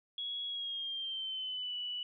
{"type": "tone with pitch glide", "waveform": "sine", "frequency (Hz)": [3339, 2958], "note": ["G#7", "F#7"], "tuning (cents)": [9, -1], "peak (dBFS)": -36, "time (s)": [0.18, 2.03], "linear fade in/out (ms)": 2, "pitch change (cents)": -210, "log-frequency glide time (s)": [0.46, 1.75], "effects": []}